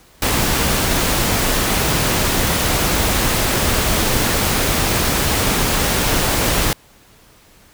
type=noise; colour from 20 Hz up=pink; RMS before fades=-17 dBFS; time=0.22-6.73 s; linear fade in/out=2 ms; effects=pink hiss -49 dBFS RMS until 7.73 s